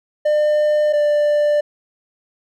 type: tone pair in turn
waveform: triangle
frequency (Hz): 601 / 591.7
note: D5 / D5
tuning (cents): +40 / +13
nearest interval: unison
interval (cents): 27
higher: first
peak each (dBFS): -11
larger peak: neither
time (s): 0.25-0.93 / 0.93-1.61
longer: neither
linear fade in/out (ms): 10
effects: none